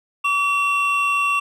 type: tone pair together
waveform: triangle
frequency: 1144.5 / 2722 Hz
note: D6 / F7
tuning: -45 / -45 cents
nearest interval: octave + minor third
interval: 1500 cents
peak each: -18 dBFS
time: 0.24-1.4 s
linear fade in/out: 10 ms
effects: resampled to 32000 Hz